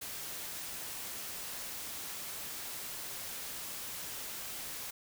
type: noise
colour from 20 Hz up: white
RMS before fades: -42 dBFS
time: 0.01-4.91 s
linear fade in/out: 10 ms
effects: none